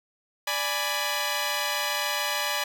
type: chord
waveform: 10% pulse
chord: G# diminished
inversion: second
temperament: equal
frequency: 587.3 / 830.6 / 987.8 Hz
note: D5 / G#5 / B5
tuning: 0 / 0 / 0 cents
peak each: -22 dBFS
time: 0.47-2.64 s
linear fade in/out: 5 ms
effects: none

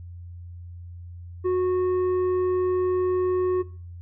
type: tone with tanh clipping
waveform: sine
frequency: 366.4 Hz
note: F#4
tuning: 17 cents flat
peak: -21 dBFS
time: 1.44-3.63 s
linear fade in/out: 20 ms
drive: 6 dB
effects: noise-tail reverb RT60 0.4 s tail -19 dB re dry + added 87 Hz sine -37 dBFS peak until 4.01 s

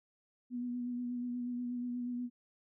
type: tone with vibrato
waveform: sine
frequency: 244.5 Hz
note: B3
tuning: 17 cents flat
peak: -35 dBFS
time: 0.5-2.3 s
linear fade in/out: 50 ms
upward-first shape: sine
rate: 8.3 Hz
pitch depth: 22 cents each way
effects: none

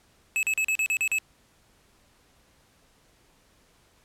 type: tone bursts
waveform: square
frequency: 2592 Hz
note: E7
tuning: 30 cents flat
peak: -23 dBFS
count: 8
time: 0.36-1.185 s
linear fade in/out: 0 ms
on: 69 ms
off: 39 ms
effects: pink hiss -62 dBFS RMS until 4.04 s + low-pass 12000 Hz 12 dB/octave

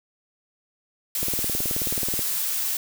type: noise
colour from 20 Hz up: blue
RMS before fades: -26 dBFS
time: 1.15-2.77 s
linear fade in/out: 2 ms
type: click train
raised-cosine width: 2 ms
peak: -18 dBFS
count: 19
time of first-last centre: 1.23-2.193 s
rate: 18.7 Hz
effects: none

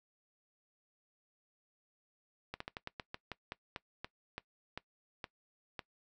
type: slowing click train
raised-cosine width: 0.3 ms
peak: -24 dBFS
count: 15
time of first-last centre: 2.54-5.792 s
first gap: 64 ms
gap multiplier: 1.18
effects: noise-tail reverb RT60 0.1 s tail -20 dB re dry

